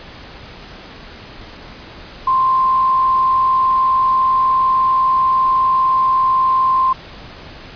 sine tone with frequency modulation, 1046.5 Hz, C6, in tune, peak -11 dBFS, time 2.27-6.93 s, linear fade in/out 5 ms, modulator 58.2 Hz, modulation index 0.25, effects pink hiss -36 dBFS RMS until 7.75 s + resampled to 11025 Hz

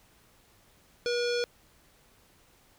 square tone with low-pass filter, 481.2 Hz, B4, 45 cents flat, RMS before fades -29 dBFS, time 1.06-1.44 s, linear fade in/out 0 ms, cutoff 4900 Hz, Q 2.8, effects pink hiss -62 dBFS RMS until 2.78 s

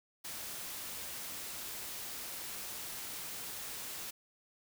white noise, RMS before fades -43 dBFS, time 0.24-4.11 s, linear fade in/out 10 ms, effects none

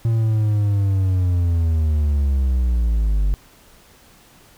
triangle linear sweep, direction down, 115.2 to 47.35 Hz, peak -13 dBFS, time 0.05-3.34 s, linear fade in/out 0 ms, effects pink hiss -50 dBFS RMS until 4.57 s

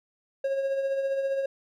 triangle tone with tremolo, 544 Hz, C#5, 33 cents flat, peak -21 dBFS, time 0.44-1.46 s, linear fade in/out 5 ms, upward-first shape triangle, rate 15 Hz, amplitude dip 50%, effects none

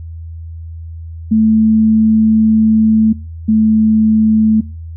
sine tone pair in turn, 219.3 / 218 Hz, A3 / A3, -6 / -16 cents, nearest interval unison, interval 10 cents, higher first, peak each -7 dBFS, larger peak neither, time 1.31-3.13 / 3.48-4.61 s, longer first, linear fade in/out 10 ms, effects noise-tail reverb RT60 0.4 s tail -26 dB re dry + added 82 Hz sine -25 dBFS peak until 4.96 s

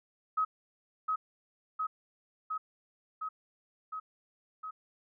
sine tone with echo, 1272 Hz, D#6, 38 cents sharp, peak -26 dBFS, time 0.37-0.45 s, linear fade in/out 10 ms, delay 710 ms, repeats 6, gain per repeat -2 dB, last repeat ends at 4.71 s, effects none

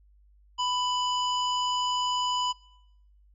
harmonic tone, 994 Hz, B5, 11 cents sharp, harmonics 1 / 3 / 5 / 7, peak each -27 / -30 / -39 / -40 dBFS, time 0.58-2.53 s, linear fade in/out 20 ms, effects noise-tail reverb RT60 0.9 s tail -25 dB re dry + added 50 Hz sine -56 dBFS peak until 3.34 s

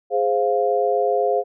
sine chord, F minor, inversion first, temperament equal, 415.3 / 523.3 / 698.5 Hz, Ab4 / C5 / F5, 0 / 0 / 0 cents, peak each -21 dBFS, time 0.1-1.44 s, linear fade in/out 50 ms, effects none

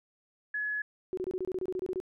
sine tone, 1696 Hz, G#6, 36 cents sharp, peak -30 dBFS, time 0.54-0.82 s, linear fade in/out 5 ms
sine tone bursts, 370.4 Hz, F#4, 2 cents sharp, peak -30 dBFS, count 13, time 1.13-2.001 s, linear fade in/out 0 ms, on 43 ms, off 26 ms
effects none

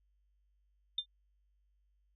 sine tone with exponential decay, 3600 Hz, A7, 39 cents sharp, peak -28 dBFS, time 0.98-1.06 s, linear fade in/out 5 ms, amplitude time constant 16 ms, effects added 50 Hz sine -70 dBFS peak until 2.15 s

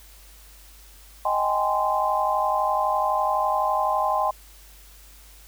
sine chord, Ab major seventh, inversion second, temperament just, 623 / 778.7 / 830.6 / 1038.3 Hz, Eb5 / G5 / Ab5 / C6, +2 / -12 / 0 / -14 cents, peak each -27 / -26 / -26 / -24 dBFS, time 1.25-4.31 s, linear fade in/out 5 ms, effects added 50 Hz sine -48 dBFS peak until 5.47 s + white hiss -51 dBFS RMS until 5.47 s

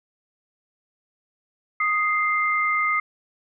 sine tone pair together, 1244.5 / 2093 Hz, D#6 / C7, 0 / 0 cents, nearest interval major sixth, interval 900 cents, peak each -22 dBFS, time 1.8-3 s, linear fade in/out 5 ms, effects none

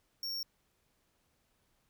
square tone, 5510 Hz, F8, 24 cents flat, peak -36 dBFS, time 0.23-0.43 s, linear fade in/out 2 ms, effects pink hiss -75 dBFS RMS until 1.89 s

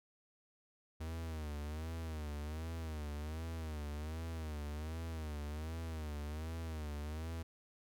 45% pulse tone with vibrato, 77.8 Hz, D#2, in tune, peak -40 dBFS, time 1-7.43 s, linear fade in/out 10 ms, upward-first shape sine, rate 1.3 Hz, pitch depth 100 cents each way, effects none

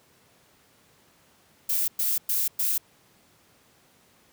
violet noise bursts, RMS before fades -25 dBFS, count 4, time 1.69-2.78 s, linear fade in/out 5 ms, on 190 ms, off 110 ms, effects pink hiss -60 dBFS RMS until 4.32 s + high-pass 100 Hz 12 dB/octave

